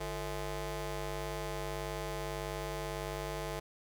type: ring-modulated tone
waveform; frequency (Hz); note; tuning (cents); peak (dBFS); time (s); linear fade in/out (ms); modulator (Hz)
15% pulse; 198.1; G3; +18; -27; 0-3.6; 10; 248
effects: none